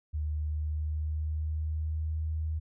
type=tone with pitch glide; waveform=sine; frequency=75.9 to 78.58 Hz; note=D#2 to D#2; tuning=-42 to +18 cents; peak=-29 dBFS; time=0.13-2.6 s; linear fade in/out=20 ms; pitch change=+60 cents; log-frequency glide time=0.34-2.2 s; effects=none